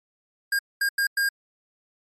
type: tone bursts at uneven times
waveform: square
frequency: 1614 Hz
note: G#6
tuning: 50 cents flat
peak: -21 dBFS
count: 4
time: 0.52-0.59 / 0.81-0.89 / 0.98-1.07 / 1.17-1.29 s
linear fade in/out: 5 ms
effects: MP3 64 kbps